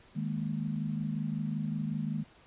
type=chord; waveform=sine; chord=D# suspended fourth; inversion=none; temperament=equal; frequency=155.56 / 207.7 / 233.1 Hz; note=D#3 / G#3 / A#3; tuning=0 / 0 / 0 cents; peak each=-34 / -35 / -37 dBFS; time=0.15-2.24 s; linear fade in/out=20 ms; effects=pink hiss -59 dBFS RMS until 2.46 s + resampled to 8000 Hz